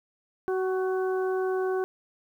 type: harmonic tone with a mistuned harmonic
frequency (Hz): 375.2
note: F#4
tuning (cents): +24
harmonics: 1 / 2 / 3 / 4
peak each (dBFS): -25 / -35 / -39 / -39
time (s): 0.48-1.84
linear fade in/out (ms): 0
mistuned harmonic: 3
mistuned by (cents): -18
effects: 10-bit